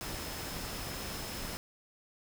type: tone in noise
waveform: sine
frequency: 5190 Hz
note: E8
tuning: 28 cents flat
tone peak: -49 dBFS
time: 0.01-1.57 s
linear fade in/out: 0 ms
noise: pink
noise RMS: -40 dBFS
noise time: 0.01-1.57 s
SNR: -12 dB
effects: none